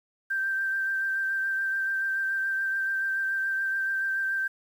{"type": "tone with vibrato", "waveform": "sine", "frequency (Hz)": 1568, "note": "G6", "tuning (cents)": 0, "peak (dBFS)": -25, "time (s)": [0.3, 4.48], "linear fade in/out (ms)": 10, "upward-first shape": "triangle", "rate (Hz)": 7, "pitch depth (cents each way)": 20, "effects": ["9-bit"]}